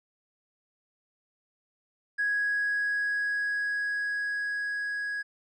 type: tone with level ramp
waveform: triangle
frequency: 1661.2 Hz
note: G#6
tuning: in tune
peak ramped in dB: -21 to -28 dBFS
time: 2.18-5.23 s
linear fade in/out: 20 ms
effects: tanh soft clip ceiling -22 dBFS + resampled to 22050 Hz